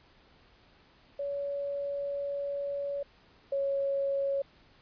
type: tone pair in turn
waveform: sine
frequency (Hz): 565 / 553.4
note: C#5 / C#5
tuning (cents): +33 / -3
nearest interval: unison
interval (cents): 36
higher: first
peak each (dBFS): -31 / -27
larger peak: second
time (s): 1.19-3.03 / 3.52-4.42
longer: first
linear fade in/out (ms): 5
effects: pink hiss -61 dBFS RMS until 4.81 s + resampled to 11025 Hz